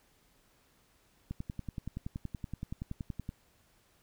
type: click train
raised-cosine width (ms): 5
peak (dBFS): -25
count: 22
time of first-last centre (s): 1.31-3.291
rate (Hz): 10.6
effects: pink hiss -68 dBFS RMS until 4.02 s